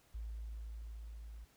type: tone with level ramp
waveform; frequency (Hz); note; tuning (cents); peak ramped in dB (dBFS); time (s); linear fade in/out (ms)
sine; 55.3; A1; +9; -40 to -47; 0.14-1.45; 10
effects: pink hiss -69 dBFS RMS until 1.56 s